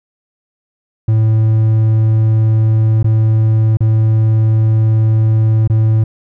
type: tone with dropouts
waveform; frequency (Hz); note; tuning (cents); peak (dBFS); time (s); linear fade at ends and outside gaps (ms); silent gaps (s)
triangle; 110.2; A2; +3; -6; 1.08-6.04; 5; 3.029-3.043 / 3.771-3.805 / 5.676-5.698
effects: none